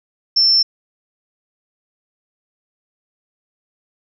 sine tone, 5360 Hz, E8, 28 cents sharp, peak -10 dBFS, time 0.36-0.63 s, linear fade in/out 10 ms, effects none

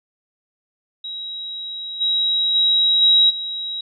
sine tone with level steps, 3842 Hz, B7, 48 cents flat, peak -27 / -16 / -13 / -10 / -24 dBFS, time 1.04-3.81 s, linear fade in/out 5 ms, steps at 2 / 2.54 / 3.01 / 3.29 s, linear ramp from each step 20 ms, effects none

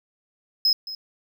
triangle tone with echo, 5120 Hz, D#8, 49 cents sharp, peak -15 dBFS, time 0.65-0.73 s, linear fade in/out 2 ms, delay 220 ms, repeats 1, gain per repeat -15 dB, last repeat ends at 0.95 s, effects none

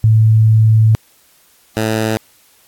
sine / 10% pulse tone pair in turn, 110.2 / 110.2 Hz, A2 / A2, +3 / +3 cents, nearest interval unison, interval 0 cents, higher neither, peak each -6 dBFS, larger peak neither, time 0.04-0.95 / 1.77-2.17 s, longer first, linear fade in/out 0 ms, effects white hiss -51 dBFS RMS until 2.67 s + AAC 64 kbps

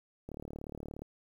click train, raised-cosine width 2 ms, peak -29 dBFS, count 28, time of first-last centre 0.29-1.02 s, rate 37 Hz, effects 10-bit

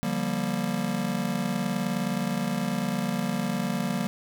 square chord, G minor seventh, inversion second, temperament just, 147 / 176.4 / 196 / 235.2 Hz, D3 / F3 / G3 / Bb3, +2 / +18 / 0 / +16 cents, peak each -36 / -33 / -31 / -31 dBFS, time 0.03-4.07 s, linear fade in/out 0 ms, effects none

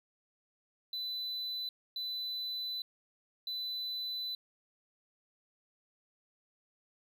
triangle tone bursts at uneven times, 4000 Hz, B7, 21 cents sharp, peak -34 dBFS, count 3, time 0.93-1.69 / 1.96-2.82 / 3.47-4.35 s, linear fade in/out 2 ms, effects none

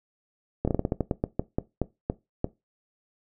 slowing click train, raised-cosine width 2 ms, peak -11 dBFS, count 15, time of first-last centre 0.65-2.444 s, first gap 26 ms, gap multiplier 1.22, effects noise-tail reverb RT60 0.2 s tail -18 dB re dry

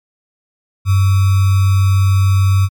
sine tone with sample-and-hold, 96.5 Hz, G2, 27 cents flat, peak -8 dBFS, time 0.85-2.69 s, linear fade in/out 50 ms, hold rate 1225 Hz, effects MP3 96 kbps

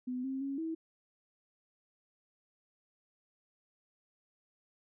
sine tone with pitch steps, 251.5 / 266.2 / 275.2 / 323.8 Hz, B3 / C4 / C#4 / E4, +32 / +30 / -12 / -31 cents, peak -34 dBFS, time 0.07-0.75 s, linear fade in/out 10 ms, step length 170 ms, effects none

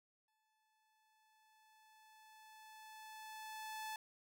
sawtooth tone with exponential growth, 870 Hz, A5, 20 cents flat, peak -39 dBFS, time 0.28-3.96 s, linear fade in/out 2 ms, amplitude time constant 800 ms, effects none

